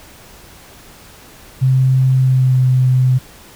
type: tone with pitch glide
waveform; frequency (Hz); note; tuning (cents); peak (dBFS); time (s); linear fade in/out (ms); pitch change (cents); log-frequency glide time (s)
sine; 130.81 to 128.27; C3 to C3; 0 to -34; -9; 1.61-3.19; 20; -34; 2.13-2.68
effects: pink hiss -41 dBFS RMS until 3.55 s